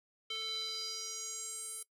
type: tone with band-pass filter sweep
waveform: square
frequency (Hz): 442.3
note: A4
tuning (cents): +9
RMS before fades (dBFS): -41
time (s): 0.3-1.83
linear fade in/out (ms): 5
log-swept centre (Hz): 3300 to 10000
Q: 4.9
effects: noise-tail reverb RT60 0.1 s tail -19 dB re dry